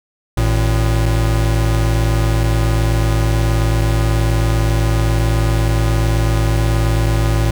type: tone pair together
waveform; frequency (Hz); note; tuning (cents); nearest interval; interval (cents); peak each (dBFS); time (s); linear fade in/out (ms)
square; 53.71 / 112.5; A1 / A2; -41 / +39; octave + minor second; 1280; -16; 0.37-7.51; 5
effects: none